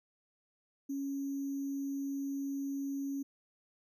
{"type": "tone with sample-and-hold", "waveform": "sine", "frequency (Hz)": 277.2, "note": "C#4", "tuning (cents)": 0, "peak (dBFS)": -34, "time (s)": [0.89, 3.23], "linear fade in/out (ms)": 10, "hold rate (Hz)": 6300, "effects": []}